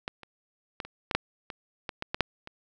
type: clicks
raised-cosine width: 0.3 ms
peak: -16 / -29 / -17 / -26 / -13 / -6 / -21 / -17 / -16 / -13 / -6 / -25 dBFS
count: 12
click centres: 0.079 / 0.233 / 0.802 / 0.85 / 1.112 / 1.15 / 1.502 / 1.892 / 2.024 / 2.145 / 2.207 / 2.474 s
effects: none